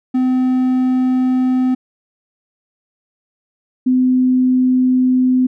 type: tone pair in turn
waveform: triangle / sine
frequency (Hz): 255.7 / 254.8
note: C4 / C4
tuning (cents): -40 / -46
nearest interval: unison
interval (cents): 6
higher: first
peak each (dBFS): -10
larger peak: neither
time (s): 0.14-1.75 / 3.86-5.47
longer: neither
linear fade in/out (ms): 10
effects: none